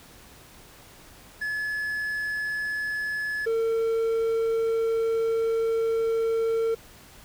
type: tone pair in turn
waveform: triangle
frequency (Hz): 1711 / 453.2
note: A6 / A#4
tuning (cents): -49 / -49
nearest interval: octave + major seventh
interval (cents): 2300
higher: first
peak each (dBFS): -25 / -20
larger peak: second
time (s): 1.41-3.46 / 3.46-6.75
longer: second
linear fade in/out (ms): 10
effects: pink hiss -50 dBFS RMS until 7.24 s